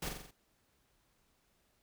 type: noise with echo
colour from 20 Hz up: pink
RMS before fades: -39 dBFS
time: 0.02-0.09 s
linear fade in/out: 5 ms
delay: 44 ms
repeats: 5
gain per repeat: -4 dB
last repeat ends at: 0.31 s
effects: pink hiss -74 dBFS RMS until 1.82 s